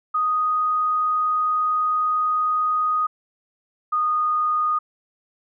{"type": "tone pair in turn", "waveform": "sine", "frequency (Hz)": [1244.5, 1232.3], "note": ["D#6", "D#6"], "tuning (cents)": [0, -17], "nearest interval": "unison", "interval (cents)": 17, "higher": "first", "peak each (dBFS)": -18, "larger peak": "neither", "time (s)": [[0.14, 3.07], [3.92, 4.79]], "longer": "first", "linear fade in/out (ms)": 10, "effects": []}